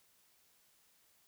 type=silence; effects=white hiss -70 dBFS RMS until 1.27 s